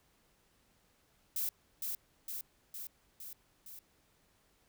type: noise with echo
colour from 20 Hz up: violet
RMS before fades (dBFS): -35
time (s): 1.36-1.49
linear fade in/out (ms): 2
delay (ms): 460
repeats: 5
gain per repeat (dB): -3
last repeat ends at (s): 3.79
effects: pink hiss -71 dBFS RMS until 4.68 s